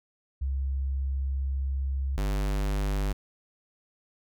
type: tone pair in turn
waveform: sine / square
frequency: 67.5 / 49.65 Hz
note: C#2 / G1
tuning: -45 / +23 cents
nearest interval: perfect fourth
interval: 532 cents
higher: first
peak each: -26 dBFS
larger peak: neither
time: 0.41-2.17 / 2.17-3.13 s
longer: first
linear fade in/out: 10 ms
effects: none